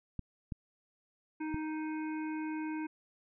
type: clicks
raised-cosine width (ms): 5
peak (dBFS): -25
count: 3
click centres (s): 0.193 / 0.522 / 1.544
type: harmonic tone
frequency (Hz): 311.3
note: D#4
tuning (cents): +1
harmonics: 1 / 3 / 5 / 7 / 8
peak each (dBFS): -35 / -45 / -49 / -52 / -53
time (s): 1.4-2.87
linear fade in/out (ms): 10
effects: none